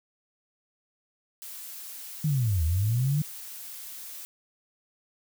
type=noise; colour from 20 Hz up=blue; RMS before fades=-41 dBFS; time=1.42-4.25 s; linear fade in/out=0 ms
type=linear two-way sweep; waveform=sine; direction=down then up; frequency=159.5 to 75.9 to 155.5 Hz; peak=-22 dBFS; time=2.24-3.22 s; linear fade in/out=5 ms; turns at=2.64 s
effects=none